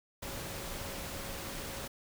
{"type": "tone in noise", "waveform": "sine", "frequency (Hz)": 550, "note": "C#5", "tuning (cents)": -14, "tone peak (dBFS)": -50, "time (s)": [0.22, 1.88], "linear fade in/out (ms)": 10, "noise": "pink", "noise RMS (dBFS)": -41, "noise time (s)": [0.22, 1.88], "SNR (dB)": -12, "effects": []}